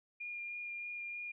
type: tone with vibrato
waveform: sine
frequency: 2415 Hz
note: D7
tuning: 48 cents sharp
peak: -40 dBFS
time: 0.2-1.32 s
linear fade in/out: 10 ms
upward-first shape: sine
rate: 3.2 Hz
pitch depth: 10 cents each way
effects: none